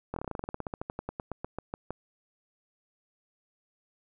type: slowing click train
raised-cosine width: 1 ms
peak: -20 dBFS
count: 25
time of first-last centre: 0.14-1.906 s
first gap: 23 ms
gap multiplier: 1.09
effects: none